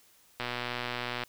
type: click train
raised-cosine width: 0.3 ms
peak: -17 dBFS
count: 103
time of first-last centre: 0.4-1.236 s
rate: 122 Hz
effects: white hiss -62 dBFS RMS until 1.28 s